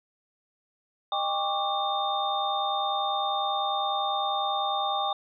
sine tone cluster, 615 / 798 / 1106 / 1176 / 3633 Hz, D#5 / G5 / C#6 / D6 / A#7, -20 / +31 / -4 / +2 / -45 cents, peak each -36 / -28 / -35 / -32 / -32 dBFS, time 1.12-5.13 s, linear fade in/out 2 ms, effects none

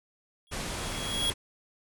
square tone with exponential growth, 3322 Hz, G#7, in tune, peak -25 dBFS, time 0.47-1.3 s, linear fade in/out 0 ms, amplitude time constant 180 ms
pink low-pass noise, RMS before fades -35 dBFS, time 0.51-1.34 s, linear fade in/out 20 ms, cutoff 11000 Hz, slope 48 dB/octave
effects none

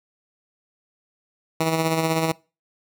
10% pulse tone with tremolo, 161.6 Hz, E3, 34 cents flat, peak -10 dBFS, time 1.6-2.32 s, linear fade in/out 5 ms, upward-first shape sine, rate 16 Hz, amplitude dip 45%, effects noise-tail reverb RT60 0.3 s tail -23 dB re dry

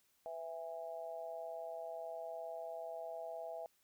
sine tone with amplitude modulation, 659.3 Hz, E5, in tune, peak -38 dBFS, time 0.26-3.66 s, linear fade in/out 0 ms, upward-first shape sine, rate 159 Hz, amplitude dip 95%, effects white hiss -75 dBFS RMS until 3.83 s

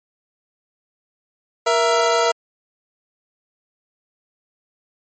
25% pulse tone pair together, 470.2 / 665 Hz, A#4 / E5, +15 / +15 cents, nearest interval tritone, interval 600 cents, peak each -14 dBFS, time 1.66-2.32 s, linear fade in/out 10 ms, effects MP3 32 kbps

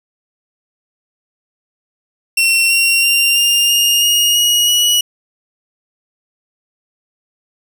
sawtooth tone with pitch steps, 2719 / 2747 / 2776 / 2805 / 2834 / 2864 / 2894 / 2924 Hz, F7 / F7 / F7 / F7 / F7 / F7 / F#7 / F#7, -47 / -29 / -11 / +7 / +25 / +43 / -39 / -21 cents, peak -7 dBFS, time 2.37-5.01 s, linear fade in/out 5 ms, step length 330 ms, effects none

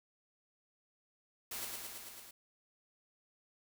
white noise with echo, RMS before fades -42 dBFS, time 1.51-1.65 s, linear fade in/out 5 ms, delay 110 ms, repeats 6, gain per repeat -2 dB, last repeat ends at 2.31 s, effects none

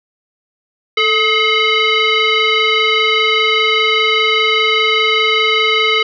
sine tone with frequency modulation, 440 Hz, A4, in tune, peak -10 dBFS, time 0.97-6.03 s, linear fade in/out 5 ms, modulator 855 Hz, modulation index 3.8, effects none

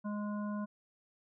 harmonic tone, 207.7 Hz, G#3, in tune, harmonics 1 / 3 / 5 / 7, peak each -35 / -46 / -46 / -52 dBFS, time 0.04-0.66 s, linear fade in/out 20 ms, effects none

